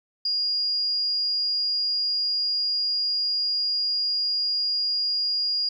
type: tone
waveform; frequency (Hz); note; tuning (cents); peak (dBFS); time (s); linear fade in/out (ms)
sine; 4847; D#8; -46; -22; 0.25-5.69; 5
effects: 10-bit